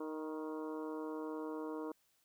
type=harmonic tone with a mistuned harmonic; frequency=155.56 Hz; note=D#3; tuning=in tune; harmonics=2 / 3 / 4 / 5 / 6 / 7 / 8 / 9; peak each=-42 / -44 / -52 / -60 / -51 / -53 / -59 / -60 dBFS; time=0-1.92 s; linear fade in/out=5 ms; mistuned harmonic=6; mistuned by=+24 cents; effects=white hiss -75 dBFS RMS until 2.24 s